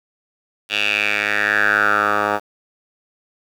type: tone with band-pass filter sweep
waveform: 10% pulse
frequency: 103.83 Hz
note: G#2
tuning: in tune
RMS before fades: -18 dBFS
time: 0.69-2.4 s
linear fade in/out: 50 ms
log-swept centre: 3000 to 1000 Hz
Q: 5.1
effects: 7-bit